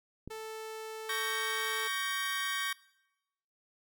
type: click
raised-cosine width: 3 ms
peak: -29 dBFS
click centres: 0.276 s
type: tone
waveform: sawtooth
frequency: 440 Hz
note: A4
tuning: in tune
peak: -36 dBFS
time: 0.3-1.88 s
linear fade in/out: 10 ms
type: chord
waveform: 25% pulse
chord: G diminished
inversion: second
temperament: equal with one note detuned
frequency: 1124.9 / 1568 / 1864.7 Hz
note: Db6 / G6 / Bb6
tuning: +25 / 0 / 0 cents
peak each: -33 dBFS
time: 1.09-2.73 s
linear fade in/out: 5 ms
effects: noise-tail reverb RT60 0.9 s tail -21 dB re dry